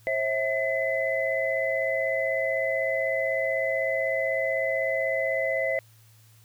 sine tone cluster, 536 / 652 / 2021 Hz, C5 / E5 / B6, +42 / -19 / +39 cents, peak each -28 dBFS, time 0.07-5.79 s, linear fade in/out 0 ms, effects added 111 Hz sine -54 dBFS peak until 6.44 s + white hiss -60 dBFS RMS until 6.44 s

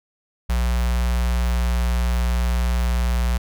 square tone with notch filter, 59.9 Hz, A#1, 48 cents sharp, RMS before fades -20 dBFS, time 0.49-3.38 s, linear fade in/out 10 ms, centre 330 Hz, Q 0.72, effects none

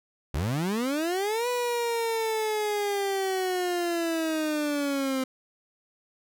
30% pulse linear two-way sweep, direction up then down, 61.8 to 493.9 to 259.4 Hz, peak -23 dBFS, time 0.34-5.24 s, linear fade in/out 5 ms, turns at 1.48 s, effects none

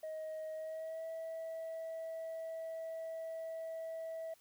sine tone with pitch glide, 629 to 650.8 Hz, D#5 to E5, +19 to -22 cents, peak -38 dBFS, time 0.03-4.34 s, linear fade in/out 5 ms, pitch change +59 cents, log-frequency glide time 0.55-1.06 s, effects tanh soft clip ceiling -39 dBFS + white hiss -68 dBFS RMS until 4.4 s

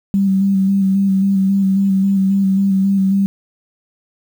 sine tone with vibrato, 194.4 Hz, G3, 14 cents flat, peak -11 dBFS, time 0.14-3.26 s, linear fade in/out 0 ms, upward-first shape square, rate 3.7 Hz, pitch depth 22 cents each way, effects 7-bit

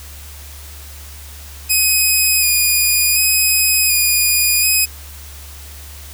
5% pulse tone with vibrato, 2489 Hz, D#7, in tune, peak -3 dBFS, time 1.69-4.86 s, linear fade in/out 20 ms, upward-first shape square, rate 0.68 Hz, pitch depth 23 cents each way, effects added 72 Hz sine -34 dBFS peak until 6.13 s + white hiss -38 dBFS RMS until 6.13 s

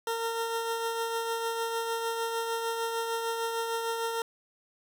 20% pulse tone with tremolo, 458.3 Hz, A#4, 29 cents flat, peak -23 dBFS, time 0.07-4.22 s, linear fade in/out 2 ms, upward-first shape triangle, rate 6.6 Hz, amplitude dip 40%, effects none

